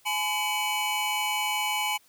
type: tone cluster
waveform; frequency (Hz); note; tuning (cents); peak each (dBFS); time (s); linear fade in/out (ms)
square; 845 / 1017 / 2270 / 2966; G#5 / C6 / C#7 / F#7; +30 / -50 / +41 / +4; -31 / -35 / -31 / -33; 0.05-1.98; 20
effects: white hiss -61 dBFS RMS until 2.08 s